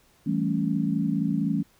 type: chord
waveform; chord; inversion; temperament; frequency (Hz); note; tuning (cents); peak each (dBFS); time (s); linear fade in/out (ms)
sine; A dominant seventh; second; equal; 164.81 / 196 / 220 / 277.2; E3 / G3 / A3 / C#4; 0 / 0 / 0 / 0; -28; 0.26-1.63; 10
effects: pink hiss -61 dBFS RMS until 1.79 s